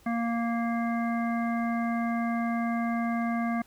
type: harmonic tone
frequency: 232.7 Hz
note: A#3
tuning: 3 cents flat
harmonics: 1 / 3 / 5 / 7 / 9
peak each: -27 / -33 / -37 / -41 / -40 dBFS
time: 0.06-3.62 s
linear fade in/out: 5 ms
effects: pink hiss -59 dBFS RMS until 3.66 s